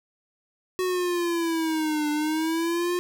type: linear two-way sweep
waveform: square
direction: down then up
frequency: 371 to 296.6 to 357.7 Hz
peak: -24 dBFS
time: 0.79-2.99 s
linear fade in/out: 0 ms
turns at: 2.1 s
effects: none